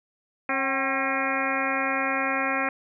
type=harmonic tone with a mistuned harmonic; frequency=270 Hz; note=C#4; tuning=45 cents flat; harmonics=1 / 2 / 3 / 4 / 5 / 6 / 7 / 8 / 9; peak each=-32 / -32 / -32 / -32 / -32 / -32 / -32 / -32 / -32 dBFS; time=0.49-2.69 s; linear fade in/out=2 ms; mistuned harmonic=3; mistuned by=-70 cents; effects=none